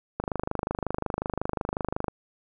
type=click train; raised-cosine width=1 ms; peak=-13 dBFS; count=49; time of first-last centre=0.2-2.082 s; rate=25.5 Hz; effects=none